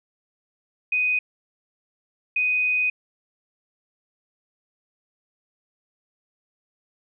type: tone bursts at uneven times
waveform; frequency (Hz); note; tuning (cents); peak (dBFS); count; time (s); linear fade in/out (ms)
sine; 2496; D#7; +5; -19; 2; 0.92-1.19 / 2.36-2.9; 5
effects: none